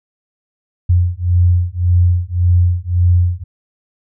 sine beating tone pair, 87.6 / 89.4 Hz, F2 / F2, +6 / +41 cents, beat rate 1.8 Hz, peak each -13 dBFS, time 0.89-3.44 s, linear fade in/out 10 ms, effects none

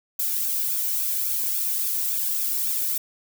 violet noise with flanger, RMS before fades -25 dBFS, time 0.19-2.98 s, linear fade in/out 5 ms, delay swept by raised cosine 0.98 to 1.58 ms, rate 3.6 Hz, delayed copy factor -0.55, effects none

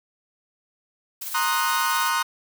blue noise with tremolo, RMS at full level -31 dBFS, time 1.21-2.1 s, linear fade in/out 10 ms, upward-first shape sine, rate 19 Hz, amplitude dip 40%
40% pulse chord, C half-diminished seventh, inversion third, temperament equal with one note detuned, 932.3 / 1059.9 / 1244.5 / 1480 Hz, Bb5 / C6 / Eb6 / Gb6, 0 / +22 / 0 / 0 cents, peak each -26 dBFS, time 1.34-2.23 s, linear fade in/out 10 ms
effects none

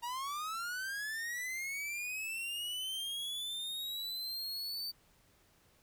45% pulse linear sweep, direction up, 932.3 to 4604 Hz, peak -37 dBFS, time 0.02-4.92 s, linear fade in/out 20 ms, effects pink hiss -68 dBFS RMS until 5.82 s

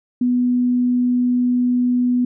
sine tone, 246.9 Hz, B3, in tune, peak -14 dBFS, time 0.21-2.25 s, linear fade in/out 5 ms, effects none

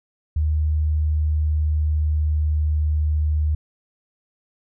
sine tone with pitch glide, 76.7 to 76.17 Hz, D#2 to D#2, -24 to -36 cents, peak -17 dBFS, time 0.36-3.55 s, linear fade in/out 5 ms, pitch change -12 cents, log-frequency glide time 0.75-2.83 s, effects none

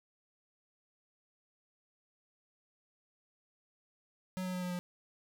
square tone with pitch steps, 185.2 / 183.39 / 181.6 / 179.82 / 178.07 Hz, F#3 / F#3 / F#3 / F#3 / F3, +2 / -15 / -32 / -49 / +34 cents, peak -36 dBFS, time 4.37-4.79 s, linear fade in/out 0 ms, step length 84 ms, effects none

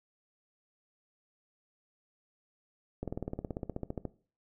slowing click train, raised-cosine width 2 ms, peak -22 dBFS, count 18, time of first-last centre 3.03-4.053 s, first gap 47 ms, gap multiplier 1.03, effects noise-tail reverb RT60 0.4 s tail -18 dB re dry

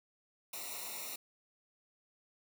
white noise with comb filter, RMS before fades -43 dBFS, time 0.53-1.16 s, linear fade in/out 5 ms, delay 0.62 ms, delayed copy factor -0.95, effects none

